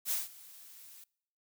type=noise with ADSR envelope; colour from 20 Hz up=blue; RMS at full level=-31 dBFS; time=0.05-1.04 s; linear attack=61 ms; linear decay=170 ms; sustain=-22 dB; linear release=4 ms; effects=noise-tail reverb RT60 0.7 s tail -25 dB re dry